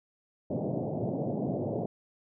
pink band-pass noise, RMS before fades -32 dBFS, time 0.5-1.86 s, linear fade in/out 5 ms, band 110 to 710 Hz, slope 48 dB/octave, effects none

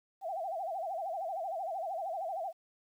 sine tone with vibrato, 715 Hz, F5, 41 cents sharp, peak -34 dBFS, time 0.21-2.53 s, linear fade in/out 50 ms, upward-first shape sine, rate 13 Hz, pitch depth 190 cents each way, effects 11-bit

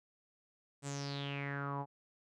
sawtooth tone with low-pass filter sweep, 140.9 Hz, C#3, 29 cents sharp, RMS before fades -40 dBFS, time 0.82-1.86 s, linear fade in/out 50 ms, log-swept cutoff 8400 to 830 Hz, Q 6.6, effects none

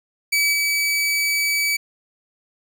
sawtooth tone with level steps, 2290 Hz, D7, 44 cents flat, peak -13 / -15 dBFS, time 0.32-1.77 s, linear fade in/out 10 ms, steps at 0.52 s, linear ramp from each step 20 ms, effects none

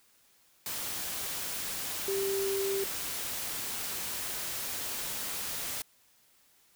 sine tone in noise, 392 Hz, G4, in tune, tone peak -29 dBFS, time 2.08-2.84 s, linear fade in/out 2 ms, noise white, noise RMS -36 dBFS, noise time 0.66-5.82 s, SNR +4 dB, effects white hiss -65 dBFS RMS until 6.75 s

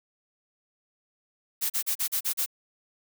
blue noise bursts, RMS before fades -27 dBFS, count 7, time 1.61-2.462 s, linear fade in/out 20 ms, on 90 ms, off 37 ms, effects none

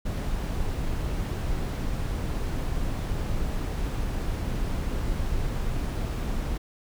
brown noise, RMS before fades -28 dBFS, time 0.05-6.58 s, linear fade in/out 10 ms, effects none

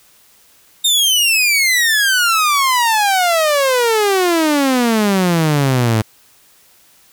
sawtooth exponential sweep, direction down, 3700 to 106.6 Hz, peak -8 dBFS, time 0.84-6.02 s, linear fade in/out 10 ms, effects white hiss -50 dBFS RMS until 7.12 s

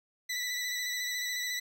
20% pulse tone with vibrato, 1975.5 Hz, B6, in tune, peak -27 dBFS, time 0.29-1.6 s, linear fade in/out 10 ms, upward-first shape square, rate 14 Hz, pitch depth 19 cents each way, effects none

